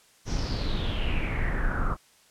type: noise with low-pass filter sweep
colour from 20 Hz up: brown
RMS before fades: -27 dBFS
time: 0.25-1.97 s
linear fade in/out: 50 ms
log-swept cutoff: 6100 to 1200 Hz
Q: 6.9
effects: white hiss -59 dBFS RMS until 2.3 s + low-pass 10000 Hz 12 dB/octave